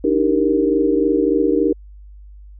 sine chord, Eb major seventh, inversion third, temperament equal with one note detuned, 293.7 / 317.1 / 392 / 466.2 Hz, D4 / Eb4 / G4 / Bb4, 0 / +33 / 0 / 0 cents, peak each -19 dBFS, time 0.04-1.73 s, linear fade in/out 5 ms, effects added 50 Hz sine -37 dBFS peak until 2.59 s

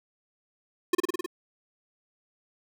square tone with echo, 357.1 Hz, F4, 39 cents sharp, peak -19 dBFS, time 0.93-0.95 s, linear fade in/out 5 ms, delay 52 ms, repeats 6, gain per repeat -2 dB, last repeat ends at 1.262 s, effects none

